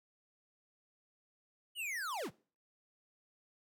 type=linear sweep; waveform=square; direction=down; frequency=3007 to 74 Hz; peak=-38 dBFS; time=1.75-2.31 s; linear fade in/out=50 ms; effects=noise-tail reverb RT60 0.4 s tail -22 dB re dry